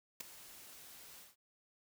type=noise with ADSR envelope; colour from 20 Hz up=white; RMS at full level=-39 dBFS; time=0.2-1.36 s; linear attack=8 ms; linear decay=6 ms; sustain=-16 dB; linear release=160 ms; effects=none